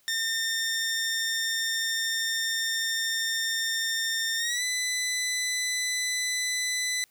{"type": "tone with pitch glide", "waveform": "15% pulse", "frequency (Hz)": [1813, 2000], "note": ["A#6", "B6"], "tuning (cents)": [-49, 21], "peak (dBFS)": -20, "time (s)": [0.08, 7.04], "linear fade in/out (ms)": 0, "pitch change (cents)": 170, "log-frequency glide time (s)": [4.37, 4.63], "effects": ["white hiss -64 dBFS RMS until 7.1 s"]}